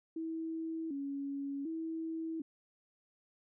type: tone with vibrato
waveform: sine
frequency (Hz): 300.9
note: D4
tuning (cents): +42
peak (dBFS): -36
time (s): 0.16-2.42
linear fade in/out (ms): 5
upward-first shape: square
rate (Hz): 0.67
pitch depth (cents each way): 130
effects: none